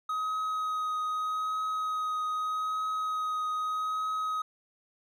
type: tone with vibrato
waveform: triangle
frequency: 1261 Hz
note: D#6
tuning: 23 cents sharp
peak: -27 dBFS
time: 0.09-4.42 s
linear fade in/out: 5 ms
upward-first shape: triangle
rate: 0.81 Hz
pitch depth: 14 cents each way
effects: none